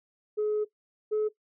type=tone pair in turn; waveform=sine; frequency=423.7 / 427.9 Hz; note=G#4 / A4; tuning=+35 / -48 cents; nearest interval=unison; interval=17 cents; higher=second; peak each=-23 / -22 dBFS; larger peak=second; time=0.37-0.65 / 1.11-1.29 s; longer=first; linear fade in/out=20 ms; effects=noise-tail reverb RT60 0.1 s tail -17 dB re dry + tanh soft clip ceiling -22 dBFS